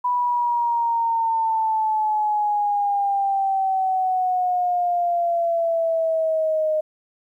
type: exponential sweep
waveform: sine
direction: down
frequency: 987.8 to 617 Hz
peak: -18 dBFS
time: 0.04-6.81 s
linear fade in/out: 10 ms
effects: 10-bit